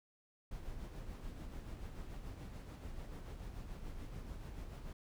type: noise with tremolo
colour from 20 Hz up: brown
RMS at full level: -45 dBFS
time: 0.51-4.93 s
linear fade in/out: 5 ms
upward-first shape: sine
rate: 6.9 Hz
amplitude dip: 40%
effects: none